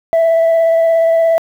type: tone with vibrato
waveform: sine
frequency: 659.3 Hz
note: E5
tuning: in tune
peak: -6 dBFS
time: 0.13-1.38 s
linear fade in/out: 0 ms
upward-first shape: square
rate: 17 Hz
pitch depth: 10 cents each way
effects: tanh soft clip ceiling -7 dBFS + 7-bit